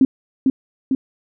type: tone with echo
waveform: sine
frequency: 264.9 Hz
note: C4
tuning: 22 cents sharp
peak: -8 dBFS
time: 0.01-0.05 s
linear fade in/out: 2 ms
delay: 450 ms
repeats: 2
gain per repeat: -3 dB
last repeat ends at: 0.95 s
effects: none